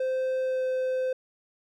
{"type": "tone with pitch glide", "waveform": "triangle", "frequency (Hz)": [519, 515.4], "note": ["C5", "C5"], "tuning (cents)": [-14, -26], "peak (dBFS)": -23, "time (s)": [0, 1.13], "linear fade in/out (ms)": 5, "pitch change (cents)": -12, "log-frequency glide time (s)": [0.43, 0.65], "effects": []}